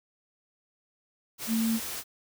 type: tone in noise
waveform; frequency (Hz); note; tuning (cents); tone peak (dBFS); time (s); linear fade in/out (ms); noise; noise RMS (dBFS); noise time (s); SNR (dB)
sine; 225.5; A3; +43; -24; 1.47-1.8; 50; white; -36; 1.38-2.04; +9
effects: none